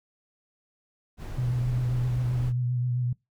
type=noise; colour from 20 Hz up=brown; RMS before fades=-36 dBFS; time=1.17-2.53 s; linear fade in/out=50 ms
type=tone with vibrato; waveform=sine; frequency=123.47 Hz; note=B2; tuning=in tune; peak=-24 dBFS; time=1.38-3.13 s; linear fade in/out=5 ms; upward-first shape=triangle; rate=7.6 Hz; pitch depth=38 cents each way
effects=noise-tail reverb RT60 0.2 s tail -23 dB re dry

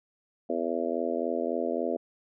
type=harmonic tone; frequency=83.6 Hz; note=E2; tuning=25 cents sharp; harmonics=3 / 4 / 5 / 6 / 7 / 8; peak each=-34 / -34 / -34 / -34 / -34 / -34 dBFS; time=0.49-1.97 s; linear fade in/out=10 ms; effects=none

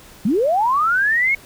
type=linear sweep; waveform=sine; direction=up; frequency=176.8 to 2217 Hz; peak=-14 dBFS; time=0.25-1.35 s; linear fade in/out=5 ms; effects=pink hiss -44 dBFS RMS until 1.45 s

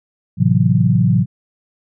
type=chord; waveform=sine; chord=F# half-diminished seventh; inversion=first; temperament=equal; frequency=110 / 130.81 / 164.81 / 185 Hz; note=A2 / C3 / E3 / F#3; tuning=0 / 0 / 0 / 0 cents; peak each=-16 dBFS; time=0.37-1.26 s; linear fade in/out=50 ms; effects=none

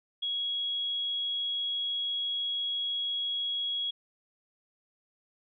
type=tone; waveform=sine; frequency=3322 Hz; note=G#7; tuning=in tune; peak=-29 dBFS; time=0.22-3.91 s; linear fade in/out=10 ms; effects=none

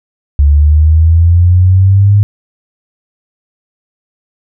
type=exponential sweep; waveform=sine; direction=up; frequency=70.6 to 103.7 Hz; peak=-3 dBFS; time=0.39-2.23 s; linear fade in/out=0 ms; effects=none

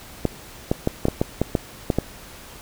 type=clicks; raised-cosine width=2 ms; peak=-5 dBFS; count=10; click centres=0.253 / 0.715 / 0.874 / 1.054 / 1.084 / 1.215 / 1.416 / 1.552 / 1.902 / 1.986 s; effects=pink hiss -42 dBFS RMS until 2.61 s

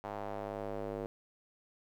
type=tone with band-pass filter sweep; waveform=square; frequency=51.1 Hz; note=G#1; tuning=27 cents flat; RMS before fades=-40 dBFS; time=0.04-1.06 s; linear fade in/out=0 ms; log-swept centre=800 to 470 Hz; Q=2; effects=11-bit

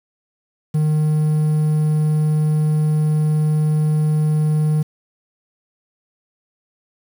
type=tone with quantisation; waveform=triangle; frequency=153.2 Hz; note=D#3; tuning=27 cents flat; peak=-12 dBFS; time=0.74-4.83 s; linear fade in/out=10 ms; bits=7; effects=none

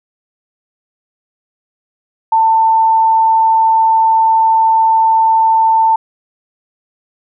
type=tone; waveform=sine; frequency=893 Hz; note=A5; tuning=25 cents sharp; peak=-7 dBFS; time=2.32-5.96 s; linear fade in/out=5 ms; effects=none

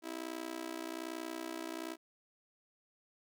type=tone with amplitude modulation; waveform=sawtooth; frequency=326.6 Hz; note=E4; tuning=16 cents flat; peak=-32 dBFS; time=0.02-1.97 s; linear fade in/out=50 ms; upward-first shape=sine; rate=61.2 Hz; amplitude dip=95%; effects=none

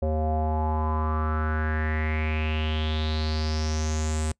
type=tone with low-pass filter sweep; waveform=square; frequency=77.78 Hz; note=D#2; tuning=in tune; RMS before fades=-26 dBFS; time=0.02-4.32 s; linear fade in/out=5 ms; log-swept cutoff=580 to 8300 Hz; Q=6.2; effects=noise-tail reverb RT60 0.1 s tail -25 dB re dry

